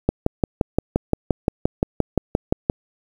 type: click train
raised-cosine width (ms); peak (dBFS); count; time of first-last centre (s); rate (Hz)
2; -3; 16; 0.09-2.699; 5.75
effects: 7-bit